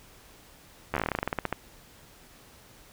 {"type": "slowing click train", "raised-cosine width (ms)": 0.5, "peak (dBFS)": -12, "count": 18, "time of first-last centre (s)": [0.94, 1.527], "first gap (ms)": 12, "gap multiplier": 1.12, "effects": ["pink hiss -54 dBFS RMS until 2.92 s"]}